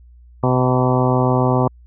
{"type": "harmonic tone with a mistuned harmonic", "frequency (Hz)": 127.2, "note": "C3", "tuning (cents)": -48, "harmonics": [1, 2, 3, 4, 5, 6, 7, 8, 9], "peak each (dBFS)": [-17, -20, -22, -23, -24, -25, -25, -26, -27], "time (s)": [0.43, 1.68], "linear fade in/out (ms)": 5, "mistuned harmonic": 8, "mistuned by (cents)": -34, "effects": ["added 60 Hz sine -42 dBFS peak until 1.86 s"]}